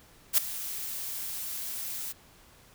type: noise with ADSR envelope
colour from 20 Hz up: blue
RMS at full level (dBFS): -19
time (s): 0.33-2.13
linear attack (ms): 49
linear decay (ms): 4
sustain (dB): -17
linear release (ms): 21
effects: pink hiss -57 dBFS RMS until 2.74 s